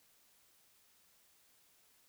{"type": "silence", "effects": ["white hiss -69 dBFS RMS until 2.08 s"]}